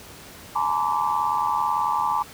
sine tone cluster, 848 / 926 / 1017 / 1162 Hz, G#5 / A#5 / C6 / D6, +36 / -12 / -50 / -19 cents, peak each -26 dBFS, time 0.55-2.23 s, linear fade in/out 10 ms, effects pink hiss -43 dBFS RMS until 2.33 s + high-pass 60 Hz 12 dB/octave

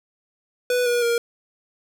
square tone with pitch steps, 493.9 / 481.8 / 470 Hz, B4 / B4 / A#4, 0 / -43 / +14 cents, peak -19 dBFS, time 0.7-1.18 s, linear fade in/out 2 ms, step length 160 ms, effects none

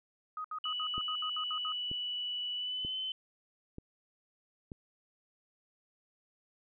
sine tone bursts, 1253 Hz, D#6, 12 cents sharp, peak -36 dBFS, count 10, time 0.37-1.722 s, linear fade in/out 2 ms, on 74 ms, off 68 ms
sine tone with pitch glide, 2956 to 3053 Hz, F#7 to G7, -2 to -46 cents, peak -34 dBFS, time 0.64-3.12 s, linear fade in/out 2 ms, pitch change +56 cents, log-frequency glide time 2.55-2.97 s
click train, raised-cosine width 3 ms, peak -30 dBFS, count 5, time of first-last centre 0.98-4.718 s, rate 1.07 Hz
effects none

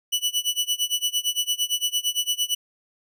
sawtooth tone with tremolo, 2960 Hz, F#7, in tune, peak -16 dBFS, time 0.12-2.55 s, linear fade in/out 10 ms, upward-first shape sine, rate 8.8 Hz, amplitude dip 95%, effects none

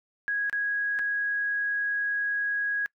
sine tone with dropouts, 1655 Hz, G#6, 6 cents flat, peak -25 dBFS, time 0.28-2.86 s, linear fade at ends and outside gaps 0 ms, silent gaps 0.497-0.528 / 0.989-0.993 s, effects noise-tail reverb RT60 0.1 s tail -24 dB re dry

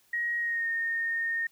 sine tone with pitch glide, 1890 to 1838.3 Hz, A#6 to A#6, +23 to -25 cents, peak -27 dBFS, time 0.13-1.47 s, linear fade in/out 5 ms, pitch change -48 cents, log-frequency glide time 0.38-0.68 s, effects white hiss -65 dBFS RMS until 1.51 s

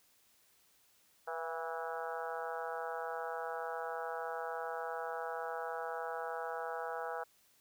harmonic tone with a mistuned harmonic, 163.4 Hz, E3, 15 cents flat, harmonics 3 / 4 / 5 / 6 / 7 / 8 / 9 / 10, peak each -43 / -44 / -43 / -48 / -51 / -46 / -47 / -54 dBFS, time 1.27-7.24 s, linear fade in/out 10 ms, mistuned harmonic 4, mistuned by +36 cents, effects white hiss -69 dBFS RMS until 7.6 s

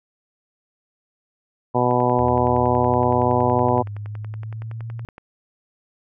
harmonic tone, 123.47 Hz, B2, in tune, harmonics 1 / 2 / 3 / 4 / 5 / 6 / 7 / 8, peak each -24 / -24 / -24 / -24 / -24 / -24 / -24 / -24 dBFS, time 1.74-3.83 s, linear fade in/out 20 ms
click train, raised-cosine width 0.5 ms, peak -25 dBFS, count 36, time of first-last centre 1.91-5.181 s, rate 10.7 Hz
sine linear sweep, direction up, 82.41 to 116.3 Hz, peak -28 dBFS, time 2.19-5.05 s, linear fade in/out 0 ms
effects none

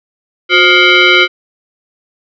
sine tone with frequency modulation, 361.3 Hz, F#4, 41 cents flat, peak -4 dBFS, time 0.49-1.28 s, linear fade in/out 50 ms, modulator 884 Hz, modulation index 3.4, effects none

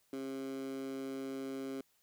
15% pulse tone with high-pass filter, 134.4 Hz, C3, 47 cents sharp, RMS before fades -41 dBFS, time 0.13-1.81 s, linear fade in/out 2 ms, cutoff 310 Hz, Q 8, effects white hiss -73 dBFS RMS until 2.02 s

